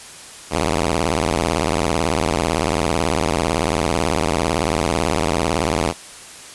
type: tone with vibrato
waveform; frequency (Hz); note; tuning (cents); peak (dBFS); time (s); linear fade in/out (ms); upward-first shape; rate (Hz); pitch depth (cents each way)
5% pulse; 80.6; E2; -38; -6; 0.5-5.94; 50; sine; 18; 270
effects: white hiss -38 dBFS RMS until 6.54 s + resampled to 24000 Hz